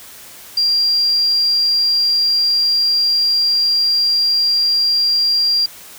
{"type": "tone", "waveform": "sine", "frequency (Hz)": 4766, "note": "D8", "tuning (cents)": 25, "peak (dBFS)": -12, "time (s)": [0.57, 5.66], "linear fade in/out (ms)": 5, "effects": ["white hiss -38 dBFS RMS until 5.98 s"]}